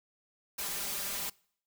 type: noise with comb filter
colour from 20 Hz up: white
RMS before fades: -36 dBFS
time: 0.58-1.3 s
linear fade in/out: 10 ms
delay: 5 ms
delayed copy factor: +0.9
effects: noise-tail reverb RT60 0.6 s tail -25 dB re dry